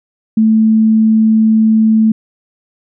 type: tone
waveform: sine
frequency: 220 Hz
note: A3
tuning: in tune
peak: -6 dBFS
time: 0.37-2.12 s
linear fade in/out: 5 ms
effects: none